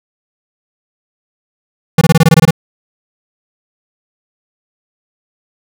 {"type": "tone bursts", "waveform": "square", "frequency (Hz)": 162.4, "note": "E3", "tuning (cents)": -26, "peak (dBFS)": -4, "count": 10, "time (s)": [1.98, 2.508], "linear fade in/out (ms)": 5, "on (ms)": 33, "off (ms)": 22, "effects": []}